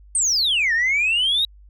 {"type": "exponential two-way sweep", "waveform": "sine", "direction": "down then up", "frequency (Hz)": [8930, 1772, 3855], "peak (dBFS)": -15, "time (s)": [0.15, 1.45], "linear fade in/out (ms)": 2, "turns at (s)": 0.73, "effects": ["tanh soft clip ceiling -14 dBFS", "added 50 Hz sine -44 dBFS peak until 1.69 s"]}